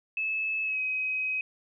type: tone with pitch glide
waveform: sine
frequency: 2603 to 2530 Hz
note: E7 to D#7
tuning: -22 to +28 cents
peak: -27 dBFS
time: 0.17-1.41 s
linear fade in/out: 2 ms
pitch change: -50 cents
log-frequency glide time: 0.63-0.8 s
effects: none